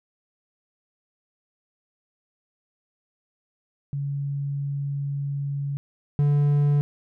sine / triangle tone pair in turn, 140.9 / 144.94 Hz, C#3 / D3, +29 / -22 cents, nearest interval unison, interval 49 cents, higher second, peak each -25 / -15 dBFS, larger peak second, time 3.93-5.77 / 6.19-6.81 s, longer first, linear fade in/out 0 ms, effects none

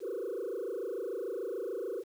sine tone with frequency modulation, 430 Hz, A4, 40 cents flat, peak -32 dBFS, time 0-2.04 s, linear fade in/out 50 ms, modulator 26.8 Hz, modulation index 2.8, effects tanh soft clip ceiling -31 dBFS + 10-bit

